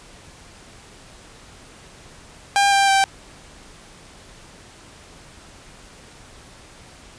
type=tone with pitch steps; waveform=sawtooth; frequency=800 / 790.4 / 780.8 Hz; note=G5 / G5 / G5; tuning=+35 / +14 / -7 cents; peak=-10 dBFS; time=2.56-3.04 s; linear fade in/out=0 ms; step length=160 ms; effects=pink hiss -45 dBFS RMS until 7.18 s + resampled to 22050 Hz